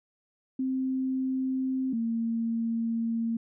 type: tone pair in turn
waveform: sine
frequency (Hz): 261.6 / 229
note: C4 / A#3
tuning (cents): 0 / -31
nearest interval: major second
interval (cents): 231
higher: first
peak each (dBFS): -26 / -26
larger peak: neither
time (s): 0.59-1.93 / 1.93-3.37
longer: second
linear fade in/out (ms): 5
effects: none